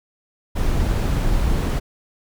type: noise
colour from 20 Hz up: brown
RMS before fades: -19 dBFS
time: 0.55-1.8 s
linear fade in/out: 20 ms
effects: none